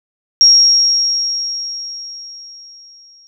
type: tone with exponential decay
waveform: sine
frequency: 5588 Hz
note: F8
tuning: in tune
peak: -3 dBFS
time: 0.41-3.27 s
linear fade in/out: 0 ms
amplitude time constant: 620 ms
effects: none